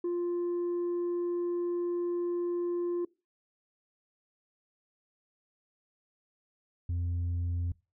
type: tone pair in turn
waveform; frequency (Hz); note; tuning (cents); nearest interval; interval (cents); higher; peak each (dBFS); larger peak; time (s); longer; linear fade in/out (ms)
sine; 349.2 / 86.9; F4 / F2; 0 / -8; 2 octaves; 2408; first; -26; neither; 0.04-3.05 / 6.89-7.72; first; 5
effects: noise-tail reverb RT60 0.3 s tail -25 dB re dry + tanh soft clip ceiling -28 dBFS